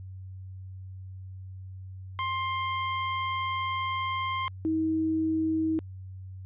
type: tone pair in turn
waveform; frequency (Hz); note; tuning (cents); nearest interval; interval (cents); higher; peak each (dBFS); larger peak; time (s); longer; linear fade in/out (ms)
sawtooth / sine; 1055 / 318.5; C6 / D#4; +14 / +41; octave + major sixth; 2073; first; -24; neither; 2.19-4.48 / 4.65-5.79; first; 0
effects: added 94 Hz sine -39 dBFS peak until 6.45 s + resampled to 8000 Hz